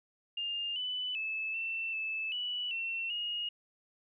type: tone with pitch steps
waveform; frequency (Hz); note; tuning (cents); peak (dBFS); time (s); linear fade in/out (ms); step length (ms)
sine; 2813 / 2994 / 2613 / 2678 / 2621 / 2953 / 2705 / 2869; F7 / F#7 / E7 / E7 / E7 / F#7 / E7 / F7; +12 / +20 / -16 / +27 / -11 / -4 / +44 / +46; -33; 0.37-3.49; 5; 390
effects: none